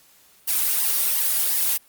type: noise with flanger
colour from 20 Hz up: blue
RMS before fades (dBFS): -21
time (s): 0.47-1.78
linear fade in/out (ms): 20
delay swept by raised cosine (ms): 0.98 to 3.68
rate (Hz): 2.8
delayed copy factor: +1
effects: white hiss -55 dBFS RMS until 1.88 s + Opus 48 kbps